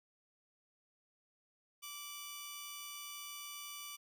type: tone pair together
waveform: 10% pulse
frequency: 1166 / 2959 Hz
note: D6 / F#7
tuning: -13 / -1 cents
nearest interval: octave + major third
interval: 1612 cents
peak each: -40 / -40 dBFS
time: 1.82-3.97 s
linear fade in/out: 20 ms
effects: none